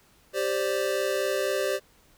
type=chord; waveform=square; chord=G suspended fourth; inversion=none; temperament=equal; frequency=392 / 523.3 / 587.3 Hz; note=G4 / C5 / D5; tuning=0 / 0 / 0 cents; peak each=-30 dBFS; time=0.33-1.8 s; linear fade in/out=50 ms; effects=pink hiss -60 dBFS RMS until 2.17 s